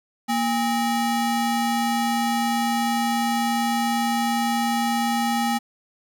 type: ring-modulated tone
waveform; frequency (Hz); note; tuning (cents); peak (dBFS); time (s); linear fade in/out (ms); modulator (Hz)
square; 523.3; C5; 0; -18; 0.28-5.59; 20; 289
effects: 10-bit